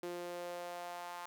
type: tone with high-pass filter sweep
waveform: sawtooth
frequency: 175.2 Hz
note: F3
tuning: 6 cents sharp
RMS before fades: -44 dBFS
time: 0.03-1.26 s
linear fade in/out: 0 ms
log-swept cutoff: 370 to 930 Hz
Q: 3
effects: none